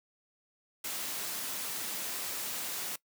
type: noise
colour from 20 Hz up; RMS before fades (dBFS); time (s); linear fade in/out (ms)
white; -37; 0.84-2.96; 5
effects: noise-tail reverb RT60 0.1 s tail -21 dB re dry + high-pass 150 Hz 12 dB/octave